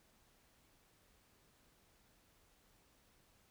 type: silence
effects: pink hiss -71 dBFS RMS until 3.5 s